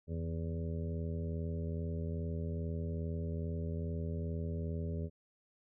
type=harmonic tone with a mistuned harmonic; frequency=82.41 Hz; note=E2; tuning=in tune; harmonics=1 / 2 / 3 / 4 / 5 / 6 / 7; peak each=-37 / -40 / -46 / -56 / -46 / -52 / -51 dBFS; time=0.07-5.1 s; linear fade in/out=50 ms; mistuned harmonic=1; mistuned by=+62 cents; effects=none